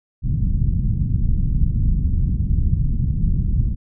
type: low-pass noise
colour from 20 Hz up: pink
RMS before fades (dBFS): -18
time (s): 0.22-3.76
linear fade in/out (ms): 50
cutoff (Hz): 170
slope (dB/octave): 24
effects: none